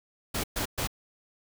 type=noise bursts; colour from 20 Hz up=pink; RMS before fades=-30 dBFS; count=3; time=0.34-0.874 s; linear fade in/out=10 ms; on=98 ms; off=120 ms; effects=none

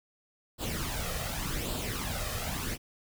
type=noise with flanger; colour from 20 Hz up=pink; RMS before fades=-34 dBFS; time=0.58-2.78 s; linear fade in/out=50 ms; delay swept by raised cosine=0.24 to 1.64 ms; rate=0.87 Hz; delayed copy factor=+0.6; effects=none

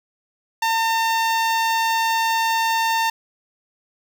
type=tone with notch filter; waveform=sawtooth; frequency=905 Hz; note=A5; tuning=48 cents sharp; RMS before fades=-20 dBFS; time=0.62-3.1 s; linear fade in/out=5 ms; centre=10000 Hz; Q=1.3; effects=none

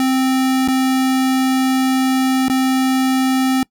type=tone with dropouts; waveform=square; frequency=261.6 Hz; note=C4; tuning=in tune; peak=-14 dBFS; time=0-3.63 s; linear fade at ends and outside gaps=1 ms; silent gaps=0.677-0.684 / 2.483-2.498 s; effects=noise-tail reverb RT60 0.1 s tail -24 dB re dry

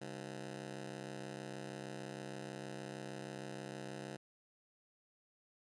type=ring-modulated tone; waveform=15% pulse; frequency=169 Hz; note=E3; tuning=43 cents sharp; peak=-35 dBFS; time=0.01-4.17 s; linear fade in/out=10 ms; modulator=33.2 Hz; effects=resampled to 24000 Hz

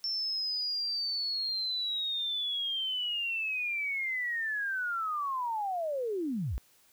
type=linear sweep; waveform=sine; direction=down; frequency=5400 to 41.2 Hz; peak=-30 dBFS; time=0.04-6.58 s; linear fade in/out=0 ms; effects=white hiss -64 dBFS RMS until 6.92 s

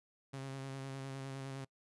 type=tone with vibrato; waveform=sawtooth; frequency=135 Hz; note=C#3; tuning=45 cents flat; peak=-38 dBFS; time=0.33-1.65 s; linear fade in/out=10 ms; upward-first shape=square; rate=9.8 Hz; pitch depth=19 cents each way; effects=noise-tail reverb RT60 0.1 s tail -24 dB re dry + resampled to 24000 Hz

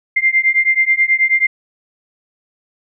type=beating tone pair; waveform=sine; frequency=2093 / 2102.3 Hz; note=C7 / C7; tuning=0 / +8 cents; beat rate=9.3 Hz; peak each=-14 dBFS; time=0.16-1.47 s; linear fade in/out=10 ms; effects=none

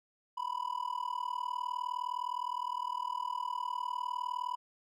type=tone with amplitude modulation; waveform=triangle; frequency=987.8 Hz; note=B5; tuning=in tune; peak=-28 dBFS; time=0.37-4.56 s; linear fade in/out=10 ms; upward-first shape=sine; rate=39.6 Hz; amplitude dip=95%; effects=none

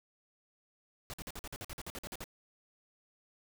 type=noise bursts; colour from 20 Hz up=pink; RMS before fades=-43 dBFS; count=14; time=1.1-2.241 s; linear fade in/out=0 ms; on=36 ms; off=49 ms; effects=none

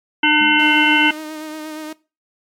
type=harmonic tone; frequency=301.9 Hz; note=D4; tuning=48 cents sharp; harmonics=1 / 3 / 5 / 7 / 9 / 10; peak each=-18 / -18 / -18 / -18 / -18 / -18 dBFS; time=0.23-1.11 s; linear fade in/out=5 ms
type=tone with exponential decay; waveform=sine; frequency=216 Hz; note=A3; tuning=32 cents flat; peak=-26 dBFS; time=0.41-1.01 s; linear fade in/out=0 ms; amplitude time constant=130 ms
type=tone with vibrato; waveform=sawtooth; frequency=309.7 Hz; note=D#4; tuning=8 cents flat; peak=-24 dBFS; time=0.59-1.93 s; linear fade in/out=5 ms; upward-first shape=sine; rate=8.5 Hz; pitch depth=28 cents each way
effects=noise-tail reverb RT60 0.3 s tail -20 dB re dry + MP3 96 kbps

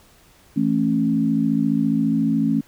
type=chord; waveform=sine; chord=A major; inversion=second; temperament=equal with one note detuned; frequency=164.81 / 220 / 274.3 Hz; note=E3 / A3 / C#4; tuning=0 / 0 / -18 cents; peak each=-24 / -20 / -20 dBFS; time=0.56-2.61 s; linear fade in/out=10 ms; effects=pink hiss -53 dBFS RMS until 2.67 s

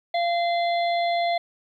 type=harmonic tone; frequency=689 Hz; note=F5; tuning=24 cents flat; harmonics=1 / 3 / 5 / 6; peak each=-21 / -31 / -35 / -37 dBFS; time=0.14-1.38 s; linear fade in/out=5 ms; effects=10-bit

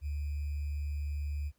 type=tone with sample-and-hold; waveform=sine; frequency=72.9 Hz; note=D2; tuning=12 cents flat; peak=-32 dBFS; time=0.01-1.52 s; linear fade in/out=50 ms; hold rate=2450 Hz; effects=pink hiss -75 dBFS RMS until 1.58 s

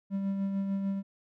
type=tone with tremolo; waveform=triangle; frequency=196 Hz; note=G3; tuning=in tune; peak=-25 dBFS; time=0.1-1.03 s; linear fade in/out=50 ms; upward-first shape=sine; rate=6.7 Hz; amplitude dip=35%; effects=none

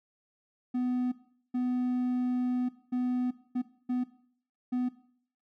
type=tone bursts at uneven times; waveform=triangle; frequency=249.5 Hz; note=B3; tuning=18 cents sharp; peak=-25 dBFS; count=6; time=0.74-1.12 / 1.54-2.69 / 2.92-3.31 / 3.55-3.62 / 3.89-4.04 / 4.72-4.89 s; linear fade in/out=10 ms; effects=noise-tail reverb RT60 0.6 s tail -17 dB re dry

